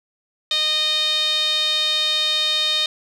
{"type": "tone with band-pass filter", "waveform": "sawtooth", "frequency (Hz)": 615, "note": "D#5", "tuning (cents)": -20, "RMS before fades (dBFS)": -20, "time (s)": [0.51, 2.86], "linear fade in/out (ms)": 2, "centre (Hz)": 3700, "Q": 6.9, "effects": []}